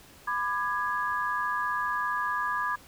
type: chord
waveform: sine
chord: G# diminished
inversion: first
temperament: just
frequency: 996.7 / 1196.1 / 1661.2 Hz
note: B5 / D6 / G#6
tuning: +16 / +31 / 0 cents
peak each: -31 dBFS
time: 0.27-2.76 s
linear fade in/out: 10 ms
effects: pink hiss -53 dBFS RMS until 2.87 s